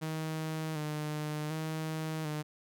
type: tone with vibrato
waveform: sawtooth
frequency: 154.7 Hz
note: D#3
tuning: 10 cents flat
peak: -30 dBFS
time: 0.01-2.43 s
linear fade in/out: 20 ms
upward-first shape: square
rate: 0.67 Hz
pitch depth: 36 cents each way
effects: none